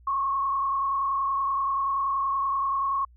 sine tone with frequency modulation, 1095 Hz, C#6, 22 cents flat, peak -23 dBFS, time 0.07-3.05 s, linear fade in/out 5 ms, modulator 30.5 Hz, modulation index 1, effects added 60 Hz sine -51 dBFS peak until 3.16 s

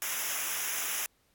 white noise with comb filter, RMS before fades -33 dBFS, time 0.02-1.06 s, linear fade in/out 0 ms, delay 0.23 ms, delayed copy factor -0.85, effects pink hiss -70 dBFS RMS until 1.34 s + AAC 64 kbps

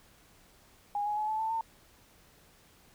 sine tone with pitch steps, 820 / 835.8 / 851.9 / 868.3 / 885 / 902 Hz, G#5 / G#5 / G#5 / A5 / A5 / A5, -22 / +11 / +44 / -23 / +10 / +43 cents, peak -29 dBFS, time 0.95-1.61 s, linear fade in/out 2 ms, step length 110 ms, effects pink hiss -61 dBFS RMS until 2.94 s

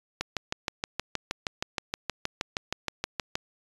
click train, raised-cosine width 0.2 ms, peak -11 dBFS, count 21, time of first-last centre 0.21-3.355 s, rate 6.36 Hz, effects resampled to 24000 Hz

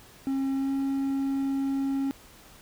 triangle tone with pitch glide, 270 to 272.7 Hz, C#4 to C#4, -45 to -28 cents, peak -23 dBFS, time 0.27-2.11 s, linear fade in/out 0 ms, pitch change +17 cents, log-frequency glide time 0.57-0.71 s, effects pink hiss -52 dBFS RMS until 2.61 s

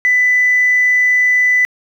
sine tone, 1994 Hz, B6, 16 cents sharp, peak -8 dBFS, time 0.05-1.65 s, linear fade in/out 0 ms, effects tanh soft clip ceiling -5 dBFS + 7-bit

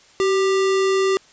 sine tone with sample-and-hold, 383.9 Hz, G4, 36 cents flat, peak -15 dBFS, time 0.2-1.17 s, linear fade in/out 0 ms, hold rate 1575 Hz, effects white hiss -51 dBFS RMS until 1.32 s + resampled to 16000 Hz

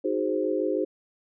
sine chord, Ab dominant seventh, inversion second, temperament equal with one note detuned, 311.1 / 370 / 416.5 / 523.3 Hz, Eb4 / Gb4 / Ab4 / C5, 0 / 0 / +5 / 0 cents, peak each -29 dBFS, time 0.04-0.85 s, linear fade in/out 10 ms, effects none

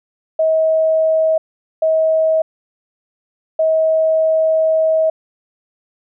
sine tone bursts at uneven times, 638 Hz, D#5, 43 cents sharp, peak -11 dBFS, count 3, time 0.39-1.38 / 1.82-2.42 / 3.59-5.1 s, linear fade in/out 5 ms, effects none

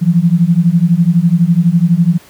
sine beating tone pair, 165 / 177 Hz, E3 / F3, +2 / +23 cents, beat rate 12 Hz, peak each -10 dBFS, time 0.01-2.18 s, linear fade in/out 20 ms, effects pink hiss -42 dBFS RMS until 2.29 s + high-pass 80 Hz 12 dB/octave

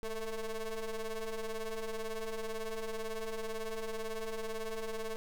40% pulse ring-modulated tone, 220 Hz, A3, in tune, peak -32 dBFS, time 0.03-5.16 s, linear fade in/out 0 ms, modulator 229 Hz, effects none

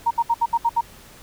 sine tone bursts, 932.3 Hz, A#5, in tune, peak -15 dBFS, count 7, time 0.06-0.811 s, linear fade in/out 10 ms, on 49 ms, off 68 ms, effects pink hiss -46 dBFS RMS until 1.22 s

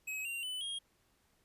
square tone with pitch steps, 2552 / 2767 / 3000 / 3253 Hz, D#7 / F7 / F#7 / G#7, +43 / -17 / +23 / -37 cents, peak -38 dBFS, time 0.07-0.79 s, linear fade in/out 10 ms, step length 180 ms, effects pink hiss -73 dBFS RMS until 1.44 s + resampled to 32000 Hz

